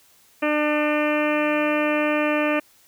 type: harmonic tone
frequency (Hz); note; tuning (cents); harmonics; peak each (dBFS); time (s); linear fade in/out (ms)
299.9; D4; +36; 1 / 2 / 3 / 4 / 5 / 6 / 7 / 8 / 9 / 10; -23 / -23 / -33 / -29 / -34 / -30 / -37 / -29 / -33 / -41; 0.42-2.6; 10
effects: white hiss -56 dBFS RMS until 2.87 s